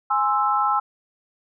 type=chord; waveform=sine; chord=Ab augmented; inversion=none; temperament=equal; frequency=830.6 / 1046.5 / 1318.5 Hz; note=Ab5 / C6 / E6; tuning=0 / 0 / 0 cents; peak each=-22 / -24 / -21 dBFS; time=0.1-0.8 s; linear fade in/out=10 ms; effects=none